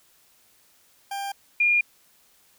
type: tone pair in turn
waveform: 40% pulse / sine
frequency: 795 / 2418 Hz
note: G5 / D7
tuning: +24 / +50 cents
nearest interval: octave + perfect fifth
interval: 1926 cents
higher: second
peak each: -28 / -17 dBFS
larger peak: second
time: 1.11-1.32 / 1.6-1.81 s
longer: neither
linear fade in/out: 5 ms
effects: white hiss -60 dBFS RMS until 2.58 s